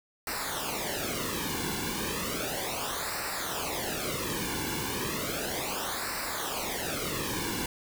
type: noise with flanger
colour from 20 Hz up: pink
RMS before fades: -33 dBFS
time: 0.27-7.66 s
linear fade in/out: 2 ms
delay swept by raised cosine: 0.3 to 1.6 ms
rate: 0.34 Hz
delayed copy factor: -0.8
effects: none